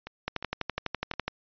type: two click trains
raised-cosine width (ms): 0.3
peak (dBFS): -22 / -13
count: 4 / 13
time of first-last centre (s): 0.07-1.138 / 0.28-1.28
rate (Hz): 2.81 / 12
effects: resampled to 11025 Hz